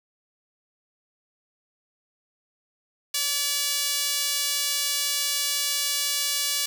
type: tone with high-pass filter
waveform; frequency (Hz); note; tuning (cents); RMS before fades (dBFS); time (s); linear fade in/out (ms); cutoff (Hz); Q
sawtooth; 574; D5; -40; -26; 3.14-6.66; 5; 4000; 0.92
effects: none